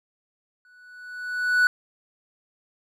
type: tone with exponential growth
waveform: triangle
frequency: 1480 Hz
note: F#6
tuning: in tune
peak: -12 dBFS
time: 0.65-1.67 s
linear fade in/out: 1 ms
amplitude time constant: 220 ms
effects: none